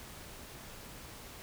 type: silence
effects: pink hiss -49 dBFS RMS until 1.42 s